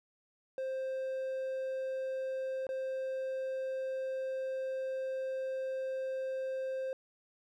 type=tone with dropouts; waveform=triangle; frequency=526 Hz; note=C5; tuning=9 cents sharp; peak=-32 dBFS; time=0.58-6.93 s; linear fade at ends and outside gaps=1 ms; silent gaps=2.668-2.69 s; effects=none